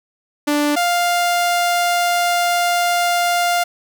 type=tone pair in turn; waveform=sawtooth; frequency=293.6 / 700.3 Hz; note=D4 / F5; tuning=0 / +5 cents; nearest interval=octave + minor third; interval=1505 cents; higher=second; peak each=-11 dBFS; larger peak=neither; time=0.47-0.76 / 0.76-3.64 s; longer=second; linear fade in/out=10 ms; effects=none